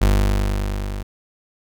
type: tone with level ramp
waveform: 35% pulse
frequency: 49.56 Hz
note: G1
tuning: 20 cents sharp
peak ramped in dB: -10 to -24 dBFS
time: 0.01-1.03 s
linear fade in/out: 10 ms
effects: none